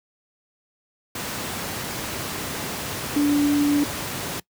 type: tone in noise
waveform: sine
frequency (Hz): 290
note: D4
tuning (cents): -22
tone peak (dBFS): -16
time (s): 3.16-3.84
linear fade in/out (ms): 5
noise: pink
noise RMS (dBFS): -29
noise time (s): 1.15-4.4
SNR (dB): +10
effects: noise-tail reverb RT60 0.1 s tail -22 dB re dry + high-pass 100 Hz 12 dB/octave